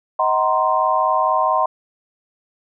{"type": "chord", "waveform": "sine", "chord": "C half-diminished seventh", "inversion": "first", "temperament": "just", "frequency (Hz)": [627.9, 753.5, 941.9, 1046.5], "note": ["Eb5", "Gb5", "Bb5", "C6"], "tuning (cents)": [16, 31, 18, 0], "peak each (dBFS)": [-21, -21, -21, -18], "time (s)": [0.19, 1.66], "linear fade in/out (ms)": 5, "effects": []}